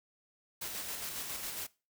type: noise with tremolo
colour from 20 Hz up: white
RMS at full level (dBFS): -39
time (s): 0.61-1.67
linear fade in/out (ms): 10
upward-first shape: square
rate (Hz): 7.3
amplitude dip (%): 30
effects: noise-tail reverb RT60 0.3 s tail -21 dB re dry